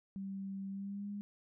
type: tone with pitch glide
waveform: sine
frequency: 194.7 to 203.8 Hz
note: G3 to G#3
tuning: -12 to -32 cents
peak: -39 dBFS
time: 0.16-1.21 s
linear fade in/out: 0 ms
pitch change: +80 cents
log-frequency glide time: 0.69-1.1 s
effects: none